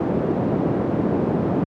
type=band-pass noise; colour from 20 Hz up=pink; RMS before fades=-21 dBFS; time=0-1.64 s; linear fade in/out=5 ms; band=160 to 490 Hz; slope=12 dB/octave; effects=high-pass 80 Hz 12 dB/octave